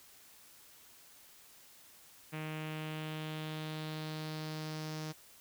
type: tone with low-pass filter sweep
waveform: sawtooth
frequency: 155.56 Hz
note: D#3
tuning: in tune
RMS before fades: -41 dBFS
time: 2.32-5.13 s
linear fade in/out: 20 ms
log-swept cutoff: 2500 to 5700 Hz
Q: 2.8
effects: white hiss -59 dBFS RMS until 5.4 s